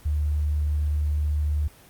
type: tone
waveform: sine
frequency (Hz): 74.6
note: D2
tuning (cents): +28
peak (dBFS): -21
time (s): 0.05-1.68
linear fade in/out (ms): 10
effects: pink hiss -51 dBFS RMS until 1.89 s + Opus 24 kbps